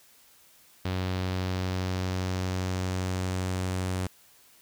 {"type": "tone with low-pass filter sweep", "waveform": "sawtooth", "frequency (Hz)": 92.5, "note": "F#2", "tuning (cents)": 0, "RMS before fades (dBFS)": -30, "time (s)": [0.85, 4.07], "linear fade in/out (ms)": 5, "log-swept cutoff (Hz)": [4100, 9400], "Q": 1.6, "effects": ["white hiss -58 dBFS RMS until 4.61 s"]}